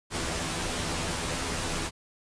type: noise with comb filter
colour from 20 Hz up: pink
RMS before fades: -31 dBFS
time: 0.1-1.91 s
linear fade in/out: 50 ms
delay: 12 ms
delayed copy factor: +0.7
effects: resampled to 22050 Hz